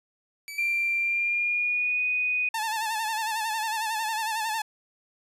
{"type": "tone with exponential decay", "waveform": "sawtooth", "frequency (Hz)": 2300, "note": "D7", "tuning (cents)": -37, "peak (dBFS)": -32, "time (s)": [0.48, 1.96], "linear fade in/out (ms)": 0, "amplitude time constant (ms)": 320}
{"type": "tone with pitch glide", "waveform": "sine", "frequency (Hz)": [2367, 2485], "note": ["D7", "D#7"], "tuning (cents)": [13, -3], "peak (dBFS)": -23, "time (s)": [0.58, 2.49], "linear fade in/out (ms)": 5, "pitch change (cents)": 84, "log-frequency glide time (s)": [0.97, 2.04]}
{"type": "tone with vibrato", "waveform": "sawtooth", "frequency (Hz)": 880, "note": "A5", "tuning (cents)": 0, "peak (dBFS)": -23, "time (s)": [2.54, 4.62], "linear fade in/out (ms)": 5, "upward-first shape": "sine", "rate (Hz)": 11, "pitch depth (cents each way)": 64}
{"effects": ["resampled to 32000 Hz"]}